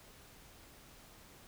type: silence
effects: pink hiss -58 dBFS RMS until 1.47 s